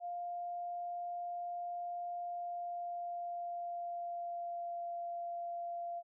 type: tone with pitch glide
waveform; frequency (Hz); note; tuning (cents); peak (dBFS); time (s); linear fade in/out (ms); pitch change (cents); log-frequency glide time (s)
sine; 701 to 690.9; F5 to F5; +6 to -19; -38; 0-6.03; 50; -25; 2.2-4.84
effects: none